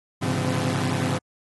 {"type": "tone cluster", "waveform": "sawtooth", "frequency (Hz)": [103, 130, 140.9, 170.3, 254.7], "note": ["G#2", "C3", "C#3", "F3", "C4"], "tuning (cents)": [-14, -11, 29, -43, -46], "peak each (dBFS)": -25, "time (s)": [0.21, 1.19], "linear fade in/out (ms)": 20, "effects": ["AAC 32 kbps"]}